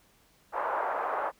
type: band-pass noise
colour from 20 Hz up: pink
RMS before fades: -31 dBFS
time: 0.52-1.32 s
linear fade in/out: 50 ms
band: 580 to 1300 Hz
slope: 24 dB/octave
effects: pink hiss -64 dBFS RMS until 1.39 s

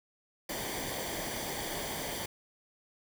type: noise with comb filter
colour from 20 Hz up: pink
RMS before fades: -37 dBFS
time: 0.49-2.26 s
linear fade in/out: 5 ms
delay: 0.75 ms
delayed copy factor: -0.65
effects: none

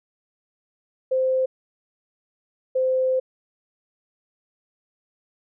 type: tone pair in turn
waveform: sine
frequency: 520 / 517.7 Hz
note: C5 / C5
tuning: -11 / -18 cents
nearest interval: unison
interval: 7 cents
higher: first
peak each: -18 dBFS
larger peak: neither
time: 1.11-1.46 / 2.75-3.2 s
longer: second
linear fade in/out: 10 ms
effects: none

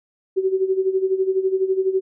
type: tone with tremolo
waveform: sine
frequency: 380 Hz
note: F#4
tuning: 46 cents sharp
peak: -14 dBFS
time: 0.36-2.01 s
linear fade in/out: 20 ms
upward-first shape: sine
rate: 12 Hz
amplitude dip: 75%
effects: none

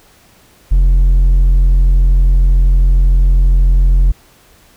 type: tone with hard clipping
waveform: sine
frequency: 43.65 Hz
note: F1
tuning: in tune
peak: -7 dBFS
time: 0.71-4.12 s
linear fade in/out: 10 ms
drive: 3 dB
effects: pink hiss -47 dBFS RMS until 4.76 s

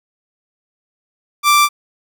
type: tone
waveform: sawtooth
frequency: 1174.7 Hz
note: D6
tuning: in tune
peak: -5 dBFS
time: 1.43-1.69 s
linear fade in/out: 50 ms
effects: none

